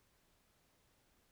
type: silence
effects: pink hiss -74 dBFS RMS until 1.31 s